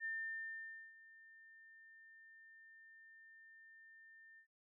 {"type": "tone with ADSR envelope", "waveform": "sine", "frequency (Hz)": 1800, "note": "A6", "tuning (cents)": 39, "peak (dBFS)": -39, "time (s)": [0, 4.47], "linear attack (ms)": 48, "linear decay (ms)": 880, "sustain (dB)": -20, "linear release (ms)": 88, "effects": []}